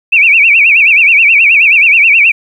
sine tone with vibrato, 2485 Hz, D#7, 3 cents flat, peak -3 dBFS, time 0.12-2.32 s, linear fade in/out 10 ms, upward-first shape sine, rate 9.4 Hz, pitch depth 180 cents each way, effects 7-bit

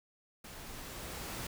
pink noise with level ramp, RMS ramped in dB -49 to -40 dBFS, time 0.44-1.47 s, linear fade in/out 5 ms, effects none

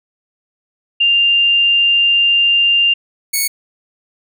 sine / 5% pulse tone pair in turn, 2794 / 2218 Hz, F7 / C#7, 0 / 0 cents, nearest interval major third, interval 400 cents, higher first, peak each -9 / -4 dBFS, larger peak second, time 1-2.94 / 3.33-3.48 s, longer first, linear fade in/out 10 ms, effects none

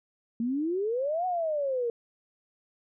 sine exponential two-way sweep, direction up then down, 224.5 to 746 to 460.3 Hz, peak -26 dBFS, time 0.4-1.9 s, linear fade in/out 2 ms, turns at 1.26 s, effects none

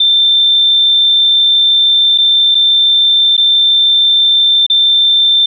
sine tone with dropouts, 3567 Hz, A7, 23 cents sharp, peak -6 dBFS, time 0-5.46 s, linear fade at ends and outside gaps 5 ms, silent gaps 2.178-2.183 / 2.547-2.551 / 3.368-3.377 / 4.665-4.699 s, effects none

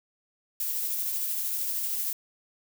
violet noise with tremolo, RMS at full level -29 dBFS, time 0.6-2.13 s, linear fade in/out 2 ms, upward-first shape sine, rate 13 Hz, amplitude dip 25%, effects none

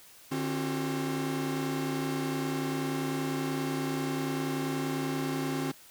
45% pulse tone cluster, 149.3 / 268.3 / 350.9 / 381.2 Hz, D3 / C4 / F4 / G4, +29 / +44 / +8 / -48 cents, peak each -36 / -32 / -39 / -39 dBFS, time 0.31-5.72 s, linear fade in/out 10 ms, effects white hiss -54 dBFS RMS until 5.9 s

